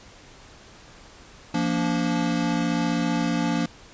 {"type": "tone cluster", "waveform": "square", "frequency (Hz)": [172.6, 233.6, 288.7], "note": ["F3", "A#3", "D4"], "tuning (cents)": [-20, 4, -30], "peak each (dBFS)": -27, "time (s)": [1.54, 3.66], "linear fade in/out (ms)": 5, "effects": ["pink hiss -48 dBFS RMS until 3.93 s", "resampled to 16000 Hz"]}